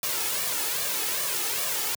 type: noise with flanger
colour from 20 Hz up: white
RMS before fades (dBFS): -28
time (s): 0.03-1.95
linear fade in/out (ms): 2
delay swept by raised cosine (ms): 1.7 to 2.36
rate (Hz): 2.5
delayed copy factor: +0.65
effects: high-pass 150 Hz 12 dB/octave